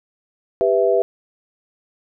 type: chord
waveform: sine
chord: E minor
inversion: first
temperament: just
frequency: 395.6 / 494.4 / 659.3 Hz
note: G4 / B4 / E5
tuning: +16 / +2 / 0 cents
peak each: -18 dBFS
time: 0.61-1.02 s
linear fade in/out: 0 ms
effects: none